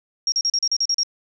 sine tone bursts, 5588 Hz, F8, in tune, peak -17 dBFS, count 9, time 0.27-1.033 s, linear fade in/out 2 ms, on 51 ms, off 38 ms, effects none

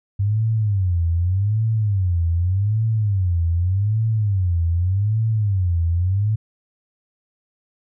sine tone with vibrato, 96.8 Hz, G2, 21 cents flat, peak -16 dBFS, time 0.19-6.36 s, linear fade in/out 10 ms, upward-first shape sine, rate 0.84 Hz, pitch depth 250 cents each way, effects none

